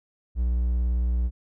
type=tone with vibrato; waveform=triangle; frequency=60.3 Hz; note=B1; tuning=41 cents flat; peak=-19 dBFS; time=0.35-1.31 s; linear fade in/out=50 ms; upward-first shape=triangle; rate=18 Hz; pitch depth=42 cents each way; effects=none